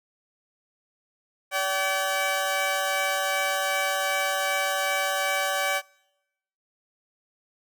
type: tone pair together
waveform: 15% pulse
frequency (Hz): 574 / 766.2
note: D5 / G5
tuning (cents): -40 / -40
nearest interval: perfect fourth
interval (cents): 500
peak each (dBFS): -20 / -20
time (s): 1.51-5.82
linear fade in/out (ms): 50
effects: noise-tail reverb RT60 0.9 s tail -26 dB re dry